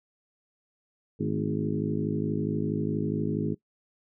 harmonic tone with a mistuned harmonic, 52.3 Hz, G#1, 13 cents sharp, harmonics 2 / 3 / 4 / 5 / 6 / 7 / 8, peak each -36 / -31 / -32 / -35 / -33 / -37 / -35 dBFS, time 1.19-3.55 s, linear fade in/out 20 ms, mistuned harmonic 4, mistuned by +63 cents, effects noise-tail reverb RT60 0.1 s tail -20 dB re dry

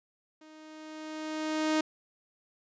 sawtooth tone with level ramp, 311.1 Hz, D#4, in tune, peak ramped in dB -48 to -20 dBFS, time 0.41-1.81 s, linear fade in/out 5 ms, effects resampled to 16000 Hz

